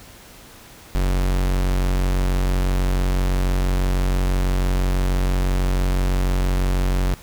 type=tone; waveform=45% pulse; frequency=46.07 Hz; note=F#1; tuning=7 cents flat; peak=-17 dBFS; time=0.95-7.14 s; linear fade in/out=0 ms; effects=pink hiss -44 dBFS RMS until 7.22 s